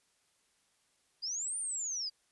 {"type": "linear two-way sweep", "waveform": "sine", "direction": "up then down", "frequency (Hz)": [4723, 9210, 4723], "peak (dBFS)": -34, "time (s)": [1.22, 2.1], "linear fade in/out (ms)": 20, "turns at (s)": 1.58, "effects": ["white hiss -73 dBFS RMS until 2.31 s", "resampled to 24000 Hz"]}